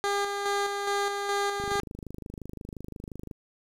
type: tone with tremolo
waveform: 15% pulse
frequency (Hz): 402.9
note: G4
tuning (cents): +48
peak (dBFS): -19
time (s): 0.04-1.8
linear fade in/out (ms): 0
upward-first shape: square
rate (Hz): 2.4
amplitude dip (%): 40
type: click train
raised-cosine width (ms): 3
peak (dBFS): -26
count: 45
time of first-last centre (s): 1.6-3.312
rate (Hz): 25.7
effects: low-pass 9000 Hz 12 dB/octave + 9-bit